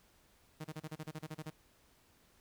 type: tone bursts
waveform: sawtooth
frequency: 155.9 Hz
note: D#3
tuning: 4 cents sharp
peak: -37 dBFS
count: 12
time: 0.6-1.503 s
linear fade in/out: 10 ms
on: 45 ms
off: 33 ms
effects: pink hiss -68 dBFS RMS until 2.4 s